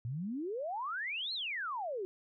sine exponential two-way sweep, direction up then down, 111 to 4300 to 360.9 Hz, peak -35 dBFS, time 0.05-2.05 s, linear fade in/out 0 ms, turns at 1.33 s, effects none

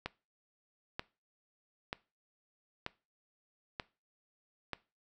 click train, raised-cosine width 0.3 ms, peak -20 dBFS, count 6, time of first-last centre 0.06-4.733 s, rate 1.07 Hz, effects noise-tail reverb RT60 0.3 s tail -20 dB re dry

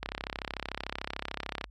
click train, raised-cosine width 0.3 ms, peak -17 dBFS, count 55, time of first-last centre 0.03-1.642 s, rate 33.5 Hz, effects added 50 Hz sine -49 dBFS peak until 1.7 s + AAC 48 kbps

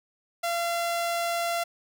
sawtooth tone, 684 Hz, F5, 36 cents flat, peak -22 dBFS, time 0.43-1.64 s, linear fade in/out 10 ms, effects none

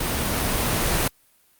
pink noise with level ramp, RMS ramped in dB -25 to -21 dBFS, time 0-1.08 s, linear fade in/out 5 ms, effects white hiss -60 dBFS RMS until 1.59 s + Opus 32 kbps

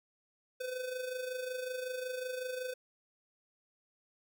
square tone with amplitude modulation, 507 Hz, B4, 45 cents sharp, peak -35 dBFS, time 0.6-2.74 s, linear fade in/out 10 ms, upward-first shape sine, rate 25.4 Hz, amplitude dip 55%, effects none

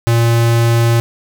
square tone, 116.54 Hz, A#2, in tune, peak -10 dBFS, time 0.07-1 s, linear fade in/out 0 ms, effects none

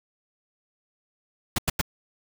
pink noise bursts, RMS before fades -23 dBFS, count 3, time 1.56-1.814 s, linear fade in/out 5 ms, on 24 ms, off 91 ms, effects none

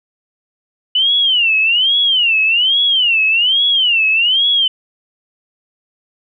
sine tone with vibrato, 2940 Hz, F#7, 12 cents flat, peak -10 dBFS, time 0.95-4.68 s, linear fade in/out 5 ms, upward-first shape sine, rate 1.2 Hz, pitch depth 230 cents each way, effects none

